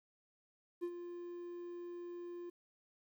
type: tone with ADSR envelope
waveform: triangle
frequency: 349.2 Hz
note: F4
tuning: in tune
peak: -33 dBFS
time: 0.81-2.5 s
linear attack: 26 ms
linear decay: 64 ms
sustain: -9 dB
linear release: 8 ms
effects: 12-bit